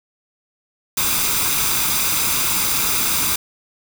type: noise with comb filter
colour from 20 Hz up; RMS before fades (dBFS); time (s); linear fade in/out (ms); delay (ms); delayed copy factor
white; -19; 0.97-3.36; 5; 0.82; +0.55
effects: none